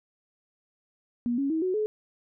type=tone with pitch steps; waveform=sine; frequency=239.8 / 277.1 / 320.1 / 369.8 / 427.3 Hz; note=A#3 / C#4 / D#4 / F#4 / G#4; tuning=+49 / -1 / +49 / -1 / +49 cents; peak=-24 dBFS; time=1.26-1.86 s; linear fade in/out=0 ms; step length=120 ms; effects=none